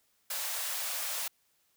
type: high-pass noise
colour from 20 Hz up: white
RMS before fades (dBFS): -35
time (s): 0.3-1.28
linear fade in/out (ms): 5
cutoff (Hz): 510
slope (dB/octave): 96
effects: white hiss -72 dBFS RMS until 1.76 s